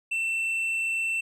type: tone with tanh clipping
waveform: sine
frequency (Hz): 2683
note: E7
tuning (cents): +30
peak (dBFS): -26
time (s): 0.11-1.21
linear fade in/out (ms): 10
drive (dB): 5
effects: none